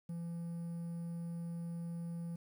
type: tone with quantisation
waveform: triangle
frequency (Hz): 169.3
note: E3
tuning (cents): +46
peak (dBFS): -37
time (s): 0.09-2.36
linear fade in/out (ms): 5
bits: 11
effects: none